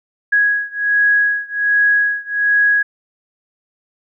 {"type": "beating tone pair", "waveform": "sine", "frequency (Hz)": [1661.2, 1662.5], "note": ["G#6", "G#6"], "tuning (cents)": [0, 1], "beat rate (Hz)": 1.3, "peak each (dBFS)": [-15, -16], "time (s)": [0.32, 2.83], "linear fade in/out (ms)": 10, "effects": []}